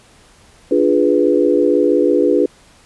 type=chord; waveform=sine; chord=D diminished seventh; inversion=none; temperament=equal; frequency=293.7 / 349.2 / 415.3 / 493.9 Hz; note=D4 / F4 / Ab4 / Cb5; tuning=0 / 0 / 0 / 0 cents; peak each=-16 dBFS; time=0.71-2.46 s; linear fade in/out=5 ms; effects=pink hiss -48 dBFS RMS until 2.85 s + resampled to 24000 Hz